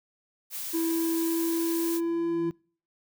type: noise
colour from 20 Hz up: blue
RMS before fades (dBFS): -35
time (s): 0.5-2.01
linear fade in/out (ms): 50
type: tone with pitch glide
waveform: triangle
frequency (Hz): 329.6 to 336.9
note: E4 to E4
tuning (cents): 0 to +38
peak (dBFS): -23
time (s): 0.73-2.51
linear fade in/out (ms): 20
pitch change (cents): +38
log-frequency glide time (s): 1.11-2.28
type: tone with exponential growth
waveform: sine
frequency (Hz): 164.81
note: E3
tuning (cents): 0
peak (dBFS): -33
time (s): 1.86-2.51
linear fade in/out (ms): 0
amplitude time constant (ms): 140
effects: noise-tail reverb RT60 0.5 s tail -26 dB re dry